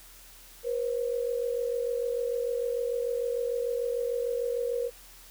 sine tone pair together, 478.3 / 525 Hz, A#4 / C5, +44 / +6 cents, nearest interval major second, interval 162 cents, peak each -28 / -33 dBFS, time 0.63-4.91 s, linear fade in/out 50 ms, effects added 40 Hz sine -55 dBFS peak until 5.3 s + white hiss -52 dBFS RMS until 5.3 s

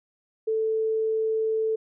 sine tone, 441.1 Hz, A4, 4 cents sharp, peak -22 dBFS, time 0.47-1.76 s, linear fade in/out 10 ms, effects none

